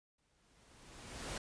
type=noise with exponential growth; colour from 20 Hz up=pink; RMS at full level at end=-40 dBFS; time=0.18-1.38 s; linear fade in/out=5 ms; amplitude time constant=260 ms; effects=resampled to 22050 Hz